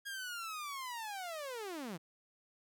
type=linear sweep; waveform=sawtooth; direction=down; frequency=1643 to 151.1 Hz; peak=-37 dBFS; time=0.05-1.98 s; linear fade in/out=20 ms; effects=none